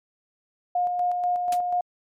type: tone with tremolo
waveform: sine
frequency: 714 Hz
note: F5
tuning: 38 cents sharp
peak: -20 dBFS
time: 0.75-1.81 s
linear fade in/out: 5 ms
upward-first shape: square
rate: 4.1 Hz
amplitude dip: 35%
type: noise with exponential decay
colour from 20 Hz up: white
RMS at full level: -28 dBFS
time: 1.52-1.6 s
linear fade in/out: 5 ms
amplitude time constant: 16 ms
effects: MP3 64 kbps